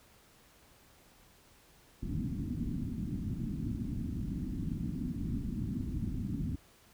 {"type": "low-pass noise", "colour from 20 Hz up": "white", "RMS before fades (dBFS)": -36, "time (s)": [2.02, 6.56], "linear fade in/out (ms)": 10, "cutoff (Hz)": 280, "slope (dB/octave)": 48, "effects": ["pink hiss -62 dBFS RMS until 6.93 s"]}